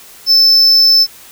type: tone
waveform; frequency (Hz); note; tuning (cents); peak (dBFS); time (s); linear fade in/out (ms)
triangle; 5274; E8; 0; -4; 0.26-1.07; 50
effects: white hiss -38 dBFS RMS until 1.31 s